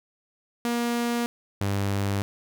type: tone pair in turn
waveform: sawtooth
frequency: 237.4 / 99.58 Hz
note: A#3 / G2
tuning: +32 / +28 cents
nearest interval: octave + minor third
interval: 1504 cents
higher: first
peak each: -20 dBFS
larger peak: neither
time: 0.65-1.26 / 1.61-2.22 s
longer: neither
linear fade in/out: 0 ms
effects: none